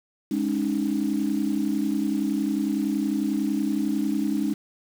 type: chord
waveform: sine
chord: Ab suspended fourth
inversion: none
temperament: equal with one note detuned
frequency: 207.7 / 277.2 / 308.1 Hz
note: Ab3 / Db4 / Eb4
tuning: 0 / 0 / -17 cents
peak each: -26 / -26 / -26 dBFS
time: 0.31-4.54 s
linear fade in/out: 5 ms
effects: tanh soft clip ceiling -13 dBFS + 7-bit